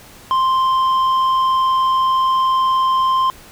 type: tone with tanh clipping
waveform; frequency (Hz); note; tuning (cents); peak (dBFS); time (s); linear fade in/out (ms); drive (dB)
triangle; 1046.5; C6; 0; -14; 0.31-3.3; 0; 10
effects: pink hiss -42 dBFS RMS until 3.51 s